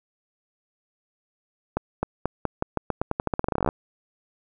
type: accelerating click train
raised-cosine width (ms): 1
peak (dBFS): -9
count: 24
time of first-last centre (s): 1.77-3.689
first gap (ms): 260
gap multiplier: 0.87
effects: none